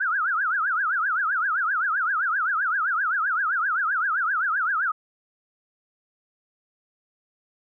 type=tone with vibrato; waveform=sine; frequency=1432 Hz; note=F6; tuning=43 cents sharp; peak=-21 dBFS; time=0-4.92 s; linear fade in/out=10 ms; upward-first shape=triangle; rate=7.7 Hz; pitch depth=280 cents each way; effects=none